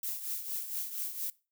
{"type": "noise with tremolo", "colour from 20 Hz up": "violet", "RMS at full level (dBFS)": -34, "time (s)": [0.03, 1.3], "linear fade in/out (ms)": 2, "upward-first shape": "triangle", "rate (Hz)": 4.3, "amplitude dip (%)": 70, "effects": ["noise-tail reverb RT60 0.3 s tail -21 dB re dry"]}